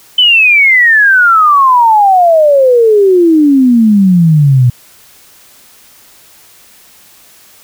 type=exponential sweep; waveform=sine; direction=down; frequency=3061 to 120 Hz; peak=-3 dBFS; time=0.18-4.7 s; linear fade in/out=5 ms; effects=white hiss -41 dBFS RMS until 7.63 s